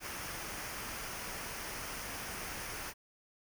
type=noise with comb filter; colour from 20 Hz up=pink; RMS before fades=-42 dBFS; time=0-2.94 s; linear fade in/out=50 ms; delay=0.26 ms; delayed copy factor=-0.5; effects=none